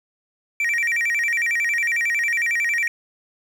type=tone with vibrato; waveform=triangle; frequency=2093 Hz; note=C7; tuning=in tune; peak=-17 dBFS; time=0.6-2.88 s; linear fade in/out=2 ms; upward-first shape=square; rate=11 Hz; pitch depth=190 cents each way; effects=8-bit